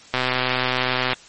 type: click train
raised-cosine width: 0.3 ms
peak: -4 dBFS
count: 127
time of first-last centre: 0.14-1.132 s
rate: 127 Hz
effects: white hiss -46 dBFS RMS until 1.28 s + MP3 32 kbps